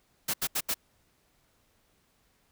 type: noise bursts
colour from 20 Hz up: white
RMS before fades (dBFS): -29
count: 4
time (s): 0.28-0.743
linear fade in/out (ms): 10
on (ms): 58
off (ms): 77
effects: pink hiss -69 dBFS RMS until 2.51 s